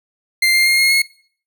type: tone with pitch steps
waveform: 30% pulse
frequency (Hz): 2093 / 2111 / 2130 / 2148 / 2167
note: C7 / C7 / C7 / C7 / C#7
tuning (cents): 0 / +15 / +30 / +45 / -40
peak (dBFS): -9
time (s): 0.42-1.02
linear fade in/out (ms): 5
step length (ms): 120
effects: noise-tail reverb RT60 0.5 s tail -21 dB re dry